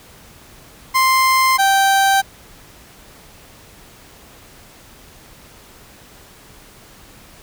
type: tone pair in turn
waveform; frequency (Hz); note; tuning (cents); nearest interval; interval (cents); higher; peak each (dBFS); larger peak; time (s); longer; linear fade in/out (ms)
30% pulse; 1046.5 / 781.3; C6 / G5; 0 / -6; perfect fourth; 506; first; -9; neither; 0.94-1.58 / 1.58-2.22; neither; 20
effects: pink hiss -44 dBFS RMS until 7.42 s

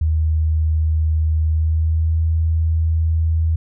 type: tone with pitch glide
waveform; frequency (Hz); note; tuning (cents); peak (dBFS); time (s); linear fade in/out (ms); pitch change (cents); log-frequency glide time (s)
sine; 78.7 to 80.73; D#2 to E2; +20 to -36; -14; 0.01-3.56; 5; +44; 1.43-2.23
effects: none

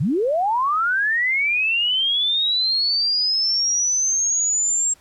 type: linear sweep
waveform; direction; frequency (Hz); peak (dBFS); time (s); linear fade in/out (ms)
sine; up; 112.3 to 7540; -17; 0-4.94; 10
effects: pink hiss -54 dBFS RMS until 5 s + low-pass 12000 Hz 12 dB/octave

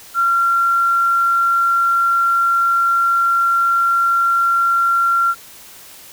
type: tone with quantisation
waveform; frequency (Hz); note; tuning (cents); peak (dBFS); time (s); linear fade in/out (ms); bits
sine; 1373; F6; -30; -12; 0.14-5.35; 50; 7
effects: white hiss -40 dBFS RMS until 6.12 s

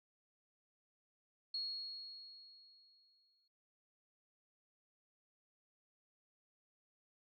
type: tone with exponential decay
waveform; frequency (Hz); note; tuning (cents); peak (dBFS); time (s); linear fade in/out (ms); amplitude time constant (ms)
sine; 4313; C#8; -48; -37; 1.54-3.48; 5; 420
effects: none

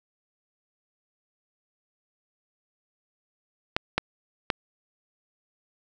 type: clicks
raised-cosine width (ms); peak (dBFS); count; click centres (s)
0.3; -6; 3; 3.765 / 3.98 / 4.502
effects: none

